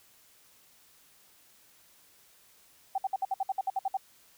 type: tone bursts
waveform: sine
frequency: 773 Hz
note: G5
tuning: 24 cents flat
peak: -26 dBFS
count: 12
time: 2.95-3.971 s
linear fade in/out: 5 ms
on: 31 ms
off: 59 ms
effects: white hiss -61 dBFS RMS until 4.37 s